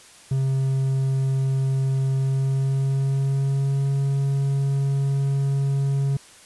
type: tone with pitch glide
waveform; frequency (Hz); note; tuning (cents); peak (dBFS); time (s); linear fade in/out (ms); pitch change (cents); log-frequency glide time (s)
triangle; 134 to 138.01; C3 to C#3; +42 to -7; -17; 0.31-6.17; 5; +51; 2.15-3.92
effects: white hiss -48 dBFS RMS until 6.45 s + resampled to 24000 Hz